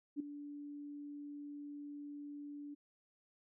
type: tone with ADSR envelope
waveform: sine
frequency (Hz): 290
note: D4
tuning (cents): -22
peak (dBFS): -33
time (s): 0.16-2.75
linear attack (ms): 40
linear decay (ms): 5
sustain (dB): -12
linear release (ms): 16
effects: none